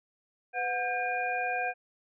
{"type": "tone cluster", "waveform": "sine", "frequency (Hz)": [501, 729, 1595, 2430], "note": ["B4", "F#5", "G6", "D#7"], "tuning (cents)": [25, -26, 30, -42], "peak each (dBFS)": [-38, -31, -34, -35], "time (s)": [0.53, 1.74], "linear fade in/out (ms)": 50, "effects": []}